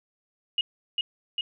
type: tone with echo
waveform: sine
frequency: 2877 Hz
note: F#7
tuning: 49 cents flat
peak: -21 dBFS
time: 0.58-0.61 s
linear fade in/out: 2 ms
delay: 400 ms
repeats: 2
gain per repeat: -2 dB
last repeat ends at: 1.41 s
effects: none